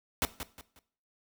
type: noise with echo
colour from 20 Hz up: pink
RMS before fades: -28 dBFS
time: 0.22-0.25 s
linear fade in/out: 0 ms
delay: 180 ms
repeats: 3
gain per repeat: -10 dB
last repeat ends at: 0.79 s
effects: noise-tail reverb RT60 0.5 s tail -17 dB re dry